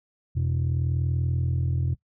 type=tone pair together; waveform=sine; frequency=87.31 / 127.87 Hz; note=F2 / C3; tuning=0 / -39 cents; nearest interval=perfect fifth; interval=661 cents; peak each=-23 dBFS; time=0.35-1.95 s; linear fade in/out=20 ms; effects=noise-tail reverb RT60 0.1 s tail -19 dB re dry + tanh soft clip ceiling -19 dBFS